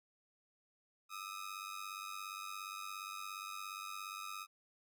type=ring-modulated tone; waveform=sawtooth; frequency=1258 Hz; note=D#6; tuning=19 cents sharp; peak=-37 dBFS; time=1.09-4.47 s; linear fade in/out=50 ms; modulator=48.6 Hz; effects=none